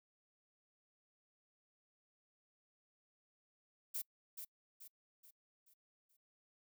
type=noise with echo; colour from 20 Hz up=violet; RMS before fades=-41 dBFS; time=3.94-4.02 s; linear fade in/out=10 ms; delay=430 ms; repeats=5; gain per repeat=-7 dB; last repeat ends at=6.17 s; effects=noise-tail reverb RT60 0.1 s tail -26 dB re dry